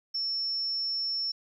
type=tone; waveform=sine; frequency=5400 Hz; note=E8; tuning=41 cents sharp; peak=-28 dBFS; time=0.14-1.32 s; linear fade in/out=10 ms; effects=11-bit